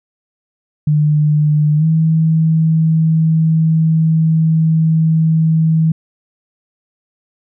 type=tone with pitch glide; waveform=sine; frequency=150.5 to 160.37 Hz; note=D3 to E3; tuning=+43 to -47 cents; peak=-9 dBFS; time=0.87-5.92 s; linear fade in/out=5 ms; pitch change=+110 cents; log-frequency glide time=1.77-1.85 s; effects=none